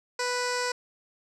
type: tone with low-pass filter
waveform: 15% pulse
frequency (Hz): 493.9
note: B4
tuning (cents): 0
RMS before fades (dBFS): -29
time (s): 0.19-0.72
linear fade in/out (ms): 5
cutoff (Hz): 6700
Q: 2.7
effects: none